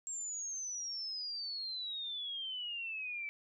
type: exponential sweep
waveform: sine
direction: down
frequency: 7550 to 2300 Hz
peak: -38 dBFS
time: 0.07-3.29 s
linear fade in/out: 0 ms
effects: none